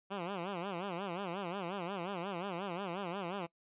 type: tone with vibrato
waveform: 10% pulse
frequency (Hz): 185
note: F#3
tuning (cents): 0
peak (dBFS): -29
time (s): 0.1-3.47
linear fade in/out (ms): 20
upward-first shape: sine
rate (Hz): 5.6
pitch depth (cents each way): 170
effects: noise-tail reverb RT60 0.1 s tail -23 dB re dry + resampled to 8000 Hz